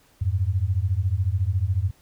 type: beating tone pair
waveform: sine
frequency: 87.31 / 101.31 Hz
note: F2 / G#2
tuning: 0 / -42 cents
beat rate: 14 Hz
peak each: -23 dBFS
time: 0.21-1.91 s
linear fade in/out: 10 ms
effects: pink hiss -59 dBFS RMS until 2.01 s